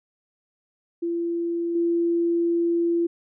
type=tone with level steps; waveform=sine; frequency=340 Hz; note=F4; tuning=46 cents flat; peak=-23 / -19 dBFS; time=1.02-3.07 s; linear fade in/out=10 ms; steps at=1.75 s; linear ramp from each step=5 ms; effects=none